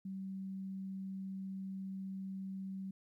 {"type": "tone", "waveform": "sine", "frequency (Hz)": 191.8, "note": "G3", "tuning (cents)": -37, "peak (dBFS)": -40, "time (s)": [0.05, 2.91], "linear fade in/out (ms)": 5, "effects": ["13-bit"]}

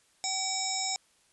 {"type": "harmonic tone", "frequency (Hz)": 763, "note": "G5", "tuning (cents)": -47, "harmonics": [1, 3, 5, 7, 9, 10], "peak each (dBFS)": [-36, -40, -39, -34, -36, -36], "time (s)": [0.24, 0.96], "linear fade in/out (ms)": 0, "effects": ["white hiss -66 dBFS RMS until 1.32 s", "resampled to 24000 Hz"]}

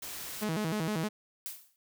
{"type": "noise", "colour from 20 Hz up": "white", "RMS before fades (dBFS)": -41, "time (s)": [0.02, 0.44], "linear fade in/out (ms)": 5}
{"type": "tone with vibrato", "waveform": "sawtooth", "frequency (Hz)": 185, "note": "F#3", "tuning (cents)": 0, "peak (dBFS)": -26, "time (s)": [0.41, 1.09], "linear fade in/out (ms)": 20, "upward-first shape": "square", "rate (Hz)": 6.4, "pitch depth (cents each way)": 240}
{"type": "noise with exponential decay", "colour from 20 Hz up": "blue", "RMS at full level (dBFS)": -36, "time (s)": [1.46, 1.76], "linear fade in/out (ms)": 0, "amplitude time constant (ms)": 65}
{"effects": []}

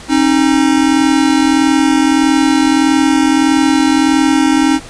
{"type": "tone pair together", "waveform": "square", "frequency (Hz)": [270, 311.6], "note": ["C#4", "D#4"], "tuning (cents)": [-45, 3], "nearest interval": "major second", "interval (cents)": 248, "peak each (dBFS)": -12, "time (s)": [0.08, 4.8], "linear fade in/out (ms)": 50, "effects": ["pink hiss -33 dBFS RMS until 4.89 s", "resampled to 22050 Hz"]}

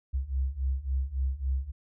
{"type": "beating tone pair", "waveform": "sine", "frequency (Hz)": [64.5, 68.1], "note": ["C2", "C#2"], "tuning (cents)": [-24, -30], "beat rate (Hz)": 3.6, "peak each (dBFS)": [-31, -29], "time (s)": [0.13, 1.72], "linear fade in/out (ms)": 20, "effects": []}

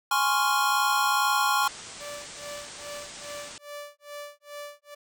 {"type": "chord", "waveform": "square", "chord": "Db major seventh", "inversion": "second", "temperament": "equal", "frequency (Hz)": [830.6, 1046.5, 1108.7, 1396.9], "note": ["Ab5", "C6", "Db6", "F6"], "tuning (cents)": [0, 0, 0, 0], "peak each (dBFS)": -28, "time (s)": [0.11, 1.68], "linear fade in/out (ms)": 5}
{"type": "low-pass noise", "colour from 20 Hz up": "white", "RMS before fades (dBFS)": -43, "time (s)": [1.63, 3.58], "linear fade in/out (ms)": 2, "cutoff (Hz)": 8900, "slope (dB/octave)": 96}
{"type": "tone with tremolo", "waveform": "sawtooth", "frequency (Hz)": 583, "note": "D5", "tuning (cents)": -13, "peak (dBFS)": -32, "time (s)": [2, 4.95], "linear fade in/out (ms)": 10, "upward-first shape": "sine", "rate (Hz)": 2.4, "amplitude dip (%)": 100}
{"effects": []}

